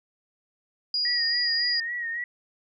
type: tone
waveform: sine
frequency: 4875 Hz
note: D#8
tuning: 36 cents flat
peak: -23 dBFS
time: 0.94-1.8 s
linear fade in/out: 2 ms
type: tone with vibrato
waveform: sine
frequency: 1887 Hz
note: A#6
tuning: 21 cents sharp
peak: -28 dBFS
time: 1.05-2.24 s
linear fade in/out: 2 ms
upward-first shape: sine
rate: 3.6 Hz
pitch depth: 52 cents each way
effects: none